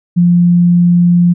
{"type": "tone", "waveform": "sine", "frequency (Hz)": 174.61, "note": "F3", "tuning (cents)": 0, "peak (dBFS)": -5, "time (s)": [0.16, 1.34], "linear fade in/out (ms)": 20, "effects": []}